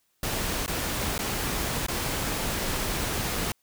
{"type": "noise with dropouts", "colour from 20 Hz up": "pink", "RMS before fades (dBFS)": -29, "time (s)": [0.23, 3.52], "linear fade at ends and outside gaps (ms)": 2, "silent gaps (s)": [[0.662, 0.678], [1.18, 1.19], [1.865, 1.883]], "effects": ["white hiss -71 dBFS RMS until 3.62 s"]}